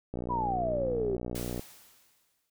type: click train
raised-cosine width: 2 ms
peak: -22 dBFS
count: 89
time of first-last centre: 0.14-1.595 s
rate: 60.5 Hz
type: exponential sweep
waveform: sine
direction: down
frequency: 1009 to 370 Hz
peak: -28 dBFS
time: 0.29-1.17 s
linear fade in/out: 20 ms
type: noise with exponential decay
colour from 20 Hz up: white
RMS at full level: -40 dBFS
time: 1.35-2.5 s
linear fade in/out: 5 ms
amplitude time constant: 250 ms
effects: none